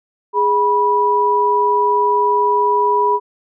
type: tone pair together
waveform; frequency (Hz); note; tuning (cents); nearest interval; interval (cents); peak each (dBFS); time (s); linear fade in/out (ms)
sine; 414.3 / 978.6; G#4 / B5; -4 / -16; octave + minor third; 1488; -17 / -13; 0.33-3.2; 50
effects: none